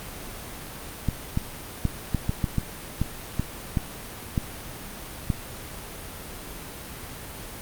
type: clicks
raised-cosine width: 5 ms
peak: -10 dBFS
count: 12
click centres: 1.087 / 1.374 / 1.853 / 2.147 / 2.294 / 2.442 / 2.583 / 3.016 / 3.396 / 3.772 / 4.378 / 5.302 s
effects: pink hiss -38 dBFS RMS until 7.61 s + Opus 32 kbps